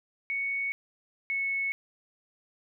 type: tone pair in turn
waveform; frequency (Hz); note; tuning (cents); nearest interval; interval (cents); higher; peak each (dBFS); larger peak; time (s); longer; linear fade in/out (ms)
sine; 2222 / 2203; C#7 / C#7; +4 / -11; unison; 15; first; -28 / -27; second; 0.3-0.72 / 1.3-1.72; neither; 0
effects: none